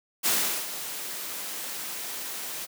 white noise with ADSR envelope, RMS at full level -23 dBFS, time 0.23-2.67 s, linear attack 32 ms, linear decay 390 ms, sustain -12 dB, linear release 33 ms, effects high-pass 200 Hz 12 dB/octave

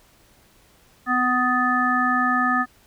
harmonic tone, 249.9 Hz, B3, 21 cents sharp, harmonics 1 / 3 / 5 / 7, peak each -24 / -26 / -21 / -23 dBFS, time 1.06-2.66 s, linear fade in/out 50 ms, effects pink hiss -56 dBFS RMS until 2.86 s

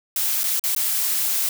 blue noise with dropouts, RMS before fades -22 dBFS, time 0.16-1.49 s, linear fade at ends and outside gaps 2 ms, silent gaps 0.434-0.439 / 0.595-0.638 / 0.75-0.763 s, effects none

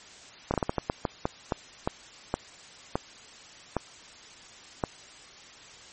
slowing click train, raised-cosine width 1 ms, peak -11 dBFS, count 15, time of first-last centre 0.51-4.838 s, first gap 29 ms, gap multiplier 1.32, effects white hiss -49 dBFS RMS until 5.92 s + MP3 32 kbps

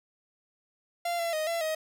45% pulse tone with pitch steps, 691 / 676 / 623 / 674 / 630 Hz, F5 / E5 / D#5 / E5 / D#5, -19 / +43 / +2 / +38 / +21 cents, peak -28 dBFS, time 1.05-1.75 s, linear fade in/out 5 ms, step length 140 ms, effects none

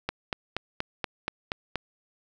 click train, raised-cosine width 0.3 ms, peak -12 dBFS, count 8, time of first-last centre 0.09-1.757 s, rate 4.2 Hz, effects none

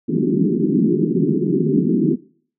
pink band-pass noise, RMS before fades -17 dBFS, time 0.08-2.16 s, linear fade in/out 10 ms, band 150 to 400 Hz, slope 96 dB/octave, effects noise-tail reverb RT60 0.5 s tail -21 dB re dry

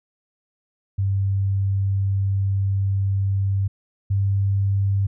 sine tone pair in turn, 97.9 / 98.69 Hz, G2 / G2, -2 / +12 cents, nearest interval unison, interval 14 cents, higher second, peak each -18 / -17 dBFS, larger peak second, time 0.98-3.68 / 4.1-5.07 s, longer first, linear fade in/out 10 ms, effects none

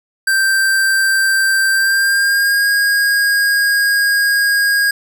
square tone with pitch glide, 1568 to 1633.6 Hz, G6 to G#6, 0 to -29 cents, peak -12 dBFS, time 0.27-4.91 s, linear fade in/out 5 ms, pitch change +71 cents, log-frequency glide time 1.71-2.68 s, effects none

